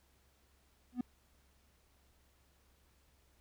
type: tone with exponential growth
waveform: triangle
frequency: 246.9 Hz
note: B3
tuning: in tune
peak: -27 dBFS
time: 0.92-1.01 s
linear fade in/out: 5 ms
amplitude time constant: 19 ms
effects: added 67 Hz sine -70 dBFS peak until 3.4 s + pink hiss -72 dBFS RMS until 3.4 s